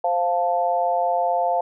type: chord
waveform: sine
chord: F major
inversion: second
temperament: equal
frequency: 523.3 / 698.5 / 880 Hz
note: C5 / F5 / A5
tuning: 0 / 0 / 0 cents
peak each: -25 / -20 / -25 dBFS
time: 0.04-1.61 s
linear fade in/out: 5 ms
effects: none